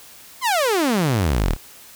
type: exponential sweep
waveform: sawtooth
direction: down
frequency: 1094 to 32.33 Hz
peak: -13 dBFS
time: 0.41-1.57 s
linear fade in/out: 50 ms
effects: white hiss -44 dBFS RMS until 1.95 s